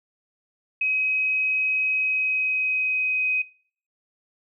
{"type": "tone with pitch glide", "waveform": "sine", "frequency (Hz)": [2536, 2516], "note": ["D#7", "D#7"], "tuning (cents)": [32, 19], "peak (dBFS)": -20, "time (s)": [0.81, 3.42], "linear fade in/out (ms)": 5, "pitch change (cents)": -13, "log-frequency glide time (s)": [1.95, 3.27], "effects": ["noise-tail reverb RT60 0.5 s tail -22 dB re dry"]}